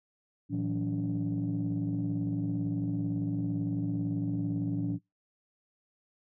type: tone cluster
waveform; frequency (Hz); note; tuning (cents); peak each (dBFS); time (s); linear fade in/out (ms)
sine; 113.8 / 166.6 / 184.5 / 286.7; A#2 / E3 / F#3 / D4; -41 / +19 / -5 / -42; -33 / -34 / -36 / -31; 0.49-4.99; 50
effects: noise-tail reverb RT60 0.2 s tail -24 dB re dry + tanh soft clip ceiling -23 dBFS